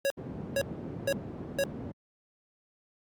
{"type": "tone bursts", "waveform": "square", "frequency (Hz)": 553, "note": "C#5", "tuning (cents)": -4, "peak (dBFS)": -26, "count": 4, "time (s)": [0.05, 1.638], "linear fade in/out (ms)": 0, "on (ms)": 52, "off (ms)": 460}
{"type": "low-pass noise", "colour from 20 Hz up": "white", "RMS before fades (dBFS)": -38, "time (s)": [0.17, 1.92], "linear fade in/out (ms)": 10, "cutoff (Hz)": 260, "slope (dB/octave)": 12}
{"effects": ["high-pass 100 Hz 12 dB/octave", "Opus 48 kbps"]}